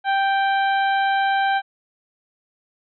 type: harmonic tone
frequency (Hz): 784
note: G5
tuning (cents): 0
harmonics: 1 / 2 / 3 / 4 / 5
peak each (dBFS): -18 / -23 / -33 / -33 / -37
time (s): 0.04-1.62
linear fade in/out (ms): 50
effects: none